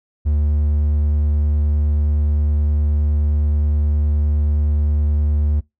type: tone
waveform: triangle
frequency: 74.2 Hz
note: D2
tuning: 18 cents sharp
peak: -12 dBFS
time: 0.25-5.61 s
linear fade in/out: 20 ms
effects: noise-tail reverb RT60 0.2 s tail -24 dB re dry